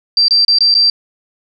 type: tone with dropouts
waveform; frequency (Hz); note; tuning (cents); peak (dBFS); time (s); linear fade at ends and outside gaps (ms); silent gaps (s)
sine; 4699; D8; 0; -7; 0.17-0.9; 2; 0.283-0.308 / 0.449-0.481 / 0.586-0.606 / 0.742-0.75
effects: none